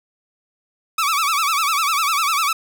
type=tone with vibrato; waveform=sawtooth; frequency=1223 Hz; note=D#6; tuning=30 cents flat; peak=-13 dBFS; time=0.98-2.53 s; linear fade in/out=5 ms; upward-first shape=sine; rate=10 Hz; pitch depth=160 cents each way; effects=none